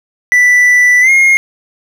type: tone with pitch glide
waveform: triangle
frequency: 1975.5 to 2142 Hz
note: B6 to C7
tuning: 0 to +40 cents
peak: -3 dBFS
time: 0.32-1.37 s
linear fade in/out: 0 ms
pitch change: +140 cents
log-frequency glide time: 1.01-1.1 s
effects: none